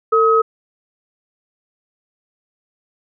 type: tone pair together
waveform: sine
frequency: 450 / 1272.8 Hz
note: A4 / D#6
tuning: +39 / +39 cents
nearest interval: octave + tritone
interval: 1800 cents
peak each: -13 dBFS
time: 0.12-0.42 s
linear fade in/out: 10 ms
effects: none